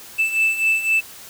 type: beating tone pair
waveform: triangle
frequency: 2637 / 2640.9 Hz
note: E7 / E7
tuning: 0 / +3 cents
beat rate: 3.9 Hz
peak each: -21 / -16 dBFS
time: 0.18-1.01 s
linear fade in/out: 20 ms
effects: white hiss -40 dBFS RMS until 1.29 s